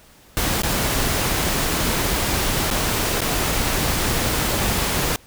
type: noise with dropouts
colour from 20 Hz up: pink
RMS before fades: -21 dBFS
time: 0.37-5.16 s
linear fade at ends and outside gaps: 0 ms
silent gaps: 0.619-0.634 / 2.703-2.711 / 3.206-3.217 s
effects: pink hiss -50 dBFS RMS until 5.26 s